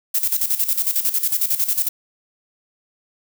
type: noise with tremolo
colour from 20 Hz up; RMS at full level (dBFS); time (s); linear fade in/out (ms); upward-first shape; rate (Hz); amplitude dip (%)
violet; -18; 0.14-1.89; 10; square; 11; 70
effects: none